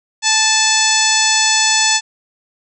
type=harmonic tone with a mistuned harmonic; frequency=871 Hz; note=A5; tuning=18 cents flat; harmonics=1 / 2 / 3 / 4 / 5 / 6 / 7 / 8 / 9; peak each=-20 / -20 / -20 / -20 / -20 / -20 / -20 / -20 / -20 dBFS; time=0.22-2.01 s; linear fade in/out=50 ms; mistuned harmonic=2; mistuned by=+20 cents; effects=none